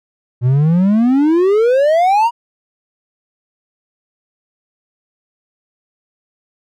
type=exponential sweep; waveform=triangle; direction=up; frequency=118.8 to 970 Hz; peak=-7 dBFS; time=0.41-2.31 s; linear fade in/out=50 ms; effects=none